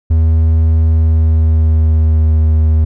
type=tone with pitch glide; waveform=triangle; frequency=80.2 to 78.5 Hz; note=E2 to D#2; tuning=-47 to +16 cents; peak=-5 dBFS; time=0.1-2.85 s; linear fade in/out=10 ms; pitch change=-37 cents; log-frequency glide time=0.86-2.39 s; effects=none